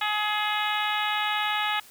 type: harmonic tone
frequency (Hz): 421.4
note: G#4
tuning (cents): +25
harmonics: 2 / 3 / 4 / 5 / 6 / 7 / 8 / 9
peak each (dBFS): -29 / -31 / -32 / -33 / -34 / -34 / -35 / -36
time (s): 0.01-1.8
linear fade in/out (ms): 5
effects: white hiss -51 dBFS RMS until 1.9 s